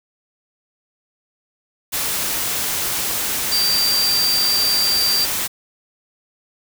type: tone in noise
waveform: sine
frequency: 4699 Hz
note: D8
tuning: in tune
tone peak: -16 dBFS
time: 3.51-5.26 s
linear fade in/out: 20 ms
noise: white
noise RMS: -22 dBFS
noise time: 1.92-5.48 s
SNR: +3 dB
effects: none